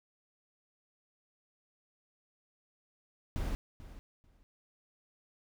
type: noise with echo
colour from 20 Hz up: brown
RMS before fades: -34 dBFS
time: 3.36-3.55 s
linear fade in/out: 0 ms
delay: 440 ms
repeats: 2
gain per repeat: -15 dB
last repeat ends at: 4.43 s
effects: none